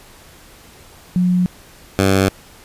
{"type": "tone pair in turn", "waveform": ["sine", "10% pulse"], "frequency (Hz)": [180.2, 96.46], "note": ["F#3", "G2"], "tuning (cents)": [-45, -27], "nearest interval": "major seventh", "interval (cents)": 1082, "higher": "first", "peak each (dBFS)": [-12, -4], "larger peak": "second", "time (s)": [[1.16, 1.46], [1.99, 2.29]], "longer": "neither", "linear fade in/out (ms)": 0, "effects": ["pink hiss -44 dBFS RMS until 2.64 s", "resampled to 32000 Hz"]}